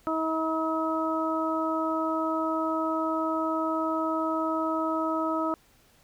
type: harmonic tone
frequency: 320 Hz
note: D#4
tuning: 49 cents sharp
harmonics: 1 / 2 / 3 / 4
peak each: -29 / -31 / -34 / -30 dBFS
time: 0.07-5.54 s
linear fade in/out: 0 ms
effects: pink hiss -61 dBFS RMS until 6.03 s